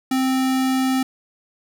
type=tone; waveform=square; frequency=261.6 Hz; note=C4; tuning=in tune; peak=-18 dBFS; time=0.11-1.03 s; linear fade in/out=5 ms; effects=none